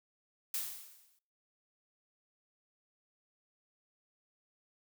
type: noise with exponential decay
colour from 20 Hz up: blue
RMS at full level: -34 dBFS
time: 0.54-1.19 s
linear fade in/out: 2 ms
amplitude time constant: 140 ms
effects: noise-tail reverb RT60 0.6 s tail -25 dB re dry